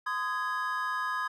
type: chord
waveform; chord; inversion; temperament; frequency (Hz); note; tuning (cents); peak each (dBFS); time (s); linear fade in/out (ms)
triangle; Ab major; first; equal with one note detuned; 1025 / 1244.5 / 1661.2; C6 / Eb6 / Ab6; -36 / 0 / 0; -32; 0.06-1.28; 10
effects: none